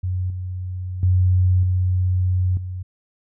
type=tone with level steps; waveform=sine; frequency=91.6 Hz; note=F#2; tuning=17 cents flat; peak=-20 / -25 / -13 / -16 / -26 dBFS; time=0.03-2.83 s; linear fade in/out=10 ms; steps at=0.3 / 1.03 / 1.63 / 2.57 s; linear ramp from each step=2 ms; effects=none